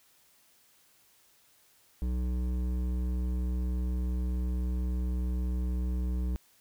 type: tone with hard clipping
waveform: sine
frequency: 61.74 Hz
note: B1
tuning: in tune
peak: -30 dBFS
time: 2.02-6.36 s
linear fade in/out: 0 ms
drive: 11 dB
effects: white hiss -64 dBFS RMS until 6.6 s